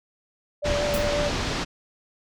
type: tone with vibrato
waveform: sine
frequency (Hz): 584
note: D5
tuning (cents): -10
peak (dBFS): -24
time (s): 0.62-1.3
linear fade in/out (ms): 20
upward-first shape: triangle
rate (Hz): 5.5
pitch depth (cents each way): 18
type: low-pass noise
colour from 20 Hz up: pink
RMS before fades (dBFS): -27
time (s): 0.64-1.65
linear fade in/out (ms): 20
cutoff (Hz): 6100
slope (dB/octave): 24
type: noise with exponential decay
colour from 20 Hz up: blue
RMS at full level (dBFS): -30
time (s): 0.94-1.1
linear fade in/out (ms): 0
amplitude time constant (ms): 33
effects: none